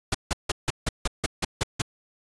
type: noise bursts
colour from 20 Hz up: pink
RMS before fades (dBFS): -24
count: 10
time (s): 0.12-1.82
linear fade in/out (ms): 5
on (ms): 26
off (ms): 160
effects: resampled to 22050 Hz